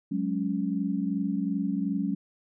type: chord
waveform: sine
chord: F# suspended second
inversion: none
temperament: equal with one note detuned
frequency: 185 / 207.7 / 278.3 Hz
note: F#3 / G#3 / C#4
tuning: 0 / 0 / +7 cents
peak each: -30 dBFS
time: 0.11-2.15 s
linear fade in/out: 10 ms
effects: none